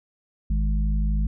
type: harmonic tone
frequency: 51.9 Hz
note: G#1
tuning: in tune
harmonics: 1 / 3 / 4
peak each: -20 / -30 / -32 dBFS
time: 0.5-1.27 s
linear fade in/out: 5 ms
effects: none